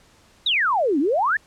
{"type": "exponential two-way sweep", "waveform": "sine", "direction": "down then up", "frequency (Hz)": [3951, 261.6, 1851], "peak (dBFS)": -17, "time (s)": [0.46, 1.37], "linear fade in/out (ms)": 5, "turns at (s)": 0.99, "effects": ["pink hiss -55 dBFS RMS until 1.46 s", "low-pass 9000 Hz 12 dB/octave"]}